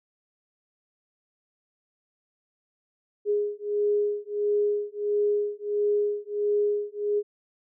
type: beating tone pair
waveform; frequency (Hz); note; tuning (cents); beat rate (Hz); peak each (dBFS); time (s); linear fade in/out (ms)
sine; 413.2 / 414.7; G#4 / G#4; -9 / -3; 1.5; -26; 3.25-7.23; 50
effects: none